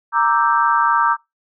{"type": "chord", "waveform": "sine", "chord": "E half-diminished seventh", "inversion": "second", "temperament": "equal", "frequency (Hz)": [932.3, 1174.7, 1318.5, 1568], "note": ["Bb5", "D6", "E6", "G6"], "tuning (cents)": [0, 0, 0, 0], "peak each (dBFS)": [-17, -17, -20, -21], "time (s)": [0.12, 1.17], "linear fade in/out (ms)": 50, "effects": ["noise-tail reverb RT60 0.2 s tail -24 dB re dry"]}